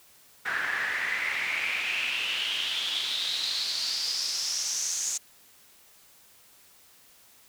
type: noise with band-pass filter sweep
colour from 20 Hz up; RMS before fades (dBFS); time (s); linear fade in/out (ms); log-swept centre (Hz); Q
pink; -30; 0.45-5.18; 10; 1600 to 6800; 6
effects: white hiss -57 dBFS RMS until 7.48 s